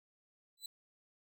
sawtooth tone with exponential growth, 3997 Hz, B7, 20 cents sharp, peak -36 dBFS, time 0.57-0.66 s, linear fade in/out 5 ms, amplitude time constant 18 ms, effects none

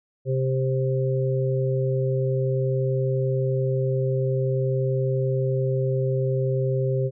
harmonic tone, 131.5 Hz, C3, 9 cents sharp, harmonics 1 / 3 / 4, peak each -22 / -27 / -28 dBFS, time 0.25-7.11 s, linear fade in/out 50 ms, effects none

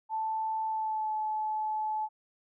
sine tone with pitch glide, 880 to 862.4 Hz, A5 to A5, 0 to -35 cents, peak -29 dBFS, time 0.09-2.09 s, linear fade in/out 50 ms, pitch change -35 cents, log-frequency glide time 0.66-1.13 s, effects none

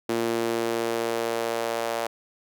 sawtooth tone with high-pass filter sweep, 115.7 Hz, A#2, 13 cents flat, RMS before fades -27 dBFS, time 0.09-2.07 s, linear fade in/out 5 ms, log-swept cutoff 320 to 600 Hz, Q 2.3, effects none

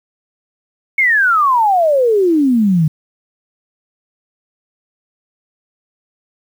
sine exponential sweep, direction down, 2221 to 149.4 Hz, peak -9 dBFS, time 0.98-2.88 s, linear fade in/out 5 ms, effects 7-bit

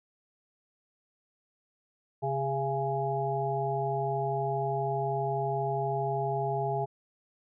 harmonic tone with a mistuned harmonic, 136.2 Hz, C#3, 30 cents flat, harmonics 1 / 3 / 5 / 6, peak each -33 / -33 / -33 / -33 dBFS, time 2.22-6.86 s, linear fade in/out 20 ms, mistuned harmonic 6, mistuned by +34 cents, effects none

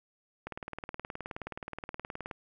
click train, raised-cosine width 0.5 ms, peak -23 dBFS, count 36, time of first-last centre 0.47-2.312 s, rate 19 Hz, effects none

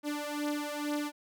sawtooth beating tone pair, 293.7 / 295.9 Hz, D4 / D4, 0 / +13 cents, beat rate 2.2 Hz, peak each -31 / -32 dBFS, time 0.03-1.12 s, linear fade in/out 50 ms, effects none

